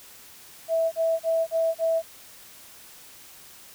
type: tone bursts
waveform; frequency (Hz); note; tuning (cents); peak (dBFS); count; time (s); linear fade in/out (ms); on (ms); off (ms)
sine; 655; E5; -11; -20; 5; 0.68-2.024; 50; 240; 36
effects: white hiss -48 dBFS RMS until 3.74 s